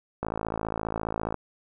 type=click train; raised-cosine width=1 ms; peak=-15 dBFS; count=62; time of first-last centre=0.23-1.343 s; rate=54.8 Hz; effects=none